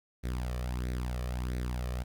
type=tone with flanger; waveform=sawtooth; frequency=61.74 Hz; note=B1; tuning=in tune; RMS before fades=-34 dBFS; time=0.23-2.04 s; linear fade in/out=20 ms; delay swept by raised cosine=0.49 to 1.69 ms; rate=1.5 Hz; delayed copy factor=+0.65; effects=11-bit

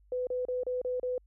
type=tone bursts; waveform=sine; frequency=501 Hz; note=B4; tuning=25 cents sharp; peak=-29 dBFS; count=6; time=0.12-1.18 s; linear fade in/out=2 ms; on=150 ms; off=32 ms; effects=added 50 Hz sine -59 dBFS peak until 1.26 s

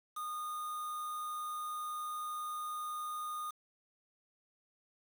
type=tone with quantisation; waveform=triangle; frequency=1227 Hz; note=D#6; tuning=25 cents flat; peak=-36 dBFS; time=0.16-3.51 s; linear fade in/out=10 ms; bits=8; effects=none

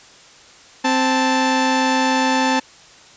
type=tone pair together; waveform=sawtooth; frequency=261 / 880 Hz; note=C4 / A5; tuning=-4 / 0 cents; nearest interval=octave + major sixth; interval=2104 cents; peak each=-14 dBFS; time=0.84-2.6 s; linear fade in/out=10 ms; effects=white hiss -45 dBFS RMS until 3.16 s + resampled to 16000 Hz

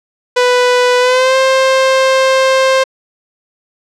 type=tone with pitch glide; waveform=sawtooth; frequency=495.3 to 527.8 Hz; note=B4 to C5; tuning=+5 to +15 cents; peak=-4 dBFS; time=0.36-2.84 s; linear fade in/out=10 ms; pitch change=+110 cents; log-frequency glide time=0.99-1.36 s; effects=low-pass 6000 Hz 12 dB/octave

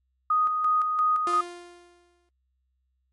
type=tone with tremolo; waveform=sine; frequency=1244.5 Hz; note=D#6; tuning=in tune; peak=-19 dBFS; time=0.3-1.41 s; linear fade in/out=5 ms; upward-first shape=square; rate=2.9 Hz; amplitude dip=40%
type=tone with exponential decay; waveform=sawtooth; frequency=350 Hz; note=F4; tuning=4 cents sharp; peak=-25 dBFS; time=1.27-2.29 s; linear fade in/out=1 ms; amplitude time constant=220 ms
effects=added 64 Hz sine -70 dBFS peak until 3.12 s + MP3 48 kbps

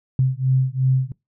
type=beating tone pair; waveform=sine; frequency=129.5 / 132.3 Hz; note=C3 / C3; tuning=-17 / +20 cents; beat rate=2.8 Hz; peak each=-19 dBFS; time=0.19-1.12 s; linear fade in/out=2 ms; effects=noise-tail reverb RT60 0.2 s tail -23 dB re dry

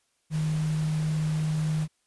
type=tone in noise; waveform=sine; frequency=155.56 Hz; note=D#3; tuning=in tune; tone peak=-24 dBFS; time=0.3-1.88 s; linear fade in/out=50 ms; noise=pink; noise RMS=-42 dBFS; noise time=0.3-1.88 s; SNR=+15 dB; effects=white hiss -72 dBFS RMS until 2.06 s + resampled to 24000 Hz

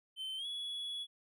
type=tone with pitch glide; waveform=triangle; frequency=3082 to 3380 Hz; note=G7 to G#7; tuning=-30 to +30 cents; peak=-37 dBFS; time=0.16-1.07 s; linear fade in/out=50 ms; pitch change=+160 cents; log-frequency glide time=0.37-0.46 s; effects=none

